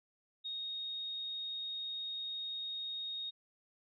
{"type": "tone", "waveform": "sine", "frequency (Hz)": 3729, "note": "A#7", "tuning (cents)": 0, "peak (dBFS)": -38, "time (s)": [0.44, 3.31], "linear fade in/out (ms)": 20, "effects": []}